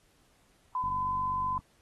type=tone with pitch glide; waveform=sine; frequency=1010 to 1017 Hz; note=B5 to C6; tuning=+39 to -50 cents; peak=-28 dBFS; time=0.75-1.58 s; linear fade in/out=2 ms; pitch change=+11 cents; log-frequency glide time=0.86-1.19 s
type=click train; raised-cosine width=5 ms; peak=-32 dBFS; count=37; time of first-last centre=0.84-1.59 s; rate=48 Hz
effects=pink hiss -67 dBFS RMS until 1.81 s + AAC 32 kbps